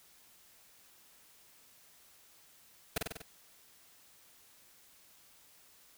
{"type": "noise with echo", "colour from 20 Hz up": "pink", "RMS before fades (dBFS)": -32, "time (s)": [2.96, 2.98], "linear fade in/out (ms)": 5, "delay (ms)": 48, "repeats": 5, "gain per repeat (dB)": -3, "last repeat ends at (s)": 3.22, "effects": ["white hiss -62 dBFS RMS until 5.97 s"]}